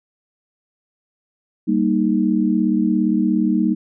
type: chord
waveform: sine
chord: Eb major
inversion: first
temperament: equal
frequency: 196 / 233.1 / 311.1 Hz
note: G3 / Bb3 / Eb4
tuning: 0 / 0 / 0 cents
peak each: -19 dBFS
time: 1.67-3.75 s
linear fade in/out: 20 ms
effects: none